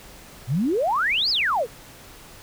sine exponential two-way sweep, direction up then down, 111.5 to 5270 to 413.2 Hz, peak -19 dBFS, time 0.47-1.67 s, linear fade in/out 50 ms, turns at 1.3 s, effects pink hiss -45 dBFS RMS until 2.42 s

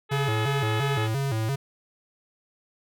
harmonic tone, 427.4 Hz, G#4, 50 cents sharp, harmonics 1 / 2 / 3 / 4 / 5 / 6 / 7 / 8 / 9, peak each -32 / -34 / -35 / -36 / -40 / -40 / -41 / -42 / -44 dBFS, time 0.09-1.09 s, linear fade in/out 50 ms
square tone with vibrato, 123.47 Hz, B2, in tune, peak -25 dBFS, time 0.11-1.56 s, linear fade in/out 10 ms, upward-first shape square, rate 2.9 Hz, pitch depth 190 cents each way
effects none

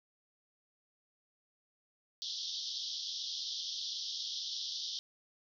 pink band-pass noise, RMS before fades -40 dBFS, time 2.22-4.99 s, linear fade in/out 0 ms, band 3200 to 5800 Hz, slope 96 dB/octave, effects none

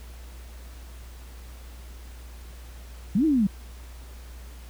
sine linear two-way sweep, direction up then down, 169.5 to 330.1 to 183.1 Hz, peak -18 dBFS, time 3.15-3.47 s, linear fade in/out 5 ms, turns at 3.25 s, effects added 60 Hz sine -40 dBFS peak until 4.69 s + pink hiss -51 dBFS RMS until 4.69 s

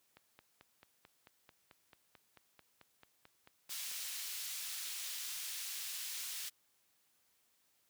click train, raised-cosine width 0.3 ms, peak -40 dBFS, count 18, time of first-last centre 0.17-3.914 s, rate 4.54 Hz
pink high-pass noise, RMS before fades -43 dBFS, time 3.69-6.5 s, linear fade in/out 20 ms, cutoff 3200 Hz, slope 12 dB/octave
effects white hiss -75 dBFS RMS until 7.89 s + high-pass 60 Hz 12 dB/octave

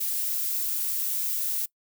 violet noise, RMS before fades -28 dBFS, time 0-1.66 s, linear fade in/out 10 ms, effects noise-tail reverb RT60 0.1 s tail -23 dB re dry

